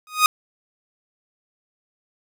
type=tone with exponential growth; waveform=sawtooth; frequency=1244.5 Hz; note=D#6; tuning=in tune; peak=-5 dBFS; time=0.07-0.26 s; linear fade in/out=1 ms; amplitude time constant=41 ms; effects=none